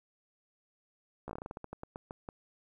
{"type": "slowing click train", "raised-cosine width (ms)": 1, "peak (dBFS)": -27, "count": 16, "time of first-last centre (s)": [1.28, 2.288], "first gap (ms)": 14, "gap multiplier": 1.2, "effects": ["11-bit"]}